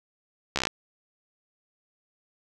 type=slowing click train; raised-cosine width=0.2 ms; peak=-8 dBFS; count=8; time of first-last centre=0.56-0.671 s; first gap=14 ms; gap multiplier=1.04; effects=none